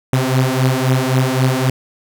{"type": "beating tone pair", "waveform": "sawtooth", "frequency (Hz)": [128.1, 131.9], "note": ["C3", "C3"], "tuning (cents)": [-36, 14], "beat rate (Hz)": 3.8, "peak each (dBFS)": -12, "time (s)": [0.13, 1.7], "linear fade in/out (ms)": 2, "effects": []}